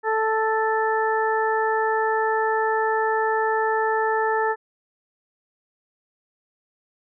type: harmonic tone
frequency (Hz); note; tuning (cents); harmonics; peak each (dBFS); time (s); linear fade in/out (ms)
440; A4; 0; 1 / 2 / 3 / 4; -23 / -23 / -29 / -27; 0.03-4.56; 50
effects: none